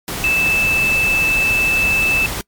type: tone in noise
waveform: sine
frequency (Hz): 2631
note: E7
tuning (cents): -4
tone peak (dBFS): -13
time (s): 0.24-2.26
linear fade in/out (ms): 0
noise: pink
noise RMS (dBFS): -24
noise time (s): 0.08-2.41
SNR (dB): +8
effects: noise-tail reverb RT60 0.1 s tail -24 dB re dry + MP3 96 kbps